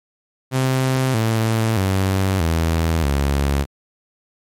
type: tone with pitch steps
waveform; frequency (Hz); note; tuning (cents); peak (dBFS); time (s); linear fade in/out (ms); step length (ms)
sawtooth; 130.81 / 111.92 / 95.76 / 81.93 / 70.1; C3 / A2 / G2 / E2 / C#2; 0 / +30 / -40 / -10 / +20; -12; 0.51-3.66; 50; 630
effects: MP3 64 kbps